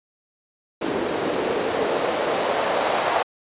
white noise with band-pass filter sweep, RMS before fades -23 dBFS, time 0.81-3.23 s, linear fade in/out 10 ms, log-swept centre 350 to 710 Hz, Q 1.9, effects resampled to 8000 Hz

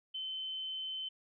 sine tone, 3067 Hz, G7, 38 cents flat, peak -37 dBFS, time 0.14-1.09 s, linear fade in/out 10 ms, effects none

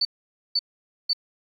sine tone bursts, 4500 Hz, C#8, 25 cents sharp, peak -19 dBFS, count 3, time 0.01-1.133 s, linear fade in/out 5 ms, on 41 ms, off 500 ms, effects 9-bit

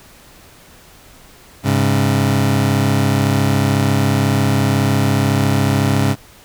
25% pulse tone pair together, 101.96 / 136.1 Hz, G#2 / C#3, -31 / -31 cents, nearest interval perfect fourth, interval 500 cents, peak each -12 dBFS, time 1.63-6.16 s, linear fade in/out 50 ms, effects pink hiss -44 dBFS RMS until 6.44 s

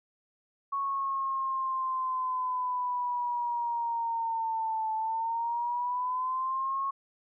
sine linear two-way sweep, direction down then up, 1108.7 to 875 to 1098 Hz, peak -28 dBFS, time 0.72-6.91 s, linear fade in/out 10 ms, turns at 4.94 s, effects none

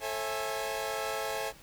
sawtooth chord, A major seventh, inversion none, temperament equal with one note detuned, 440 / 541.1 / 659.3 / 830.6 Hz, A4 / C#5 / E5 / G#5, 0 / -42 / 0 / 0 cents, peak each -34 dBFS, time 0-1.53 s, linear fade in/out 50 ms, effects pink hiss -54 dBFS RMS until 1.62 s

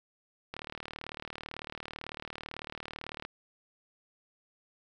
click train, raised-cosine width 0.3 ms, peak -23 dBFS, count 104, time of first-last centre 0.54-3.251 s, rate 38 Hz, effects none

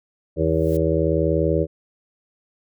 harmonic tone, 80.4 Hz, E2, 43 cents flat, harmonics 1 / 2 / 4 / 5 / 6 / 7, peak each -24 / -24 / -24 / -24 / -24 / -24 dBFS, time 0.36-1.67 s, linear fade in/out 50 ms
blue noise with exponential growth, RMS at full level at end -39 dBFS, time 0.4-0.77 s, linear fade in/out 5 ms, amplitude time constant 80 ms
effects none

